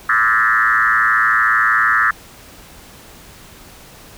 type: tone with frequency modulation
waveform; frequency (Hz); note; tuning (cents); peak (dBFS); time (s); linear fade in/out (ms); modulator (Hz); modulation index
sine; 1527; G6; -46; -11; 0.09-2.11; 5; 113; 3
effects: pink hiss -41 dBFS RMS until 4.17 s